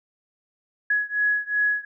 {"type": "beating tone pair", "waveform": "sine", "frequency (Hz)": [1678, 1680.7], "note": ["G#6", "G#6"], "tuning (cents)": [17, 20], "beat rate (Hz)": 2.7, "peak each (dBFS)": [-23, -24], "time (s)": [0.9, 1.85], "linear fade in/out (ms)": 5, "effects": []}